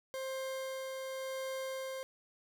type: tone with tremolo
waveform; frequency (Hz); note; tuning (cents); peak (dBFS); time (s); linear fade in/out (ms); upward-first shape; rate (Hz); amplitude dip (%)
40% pulse; 528; C5; +16; -36; 0.14-2.03; 0; sine; 0.91; 25
effects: none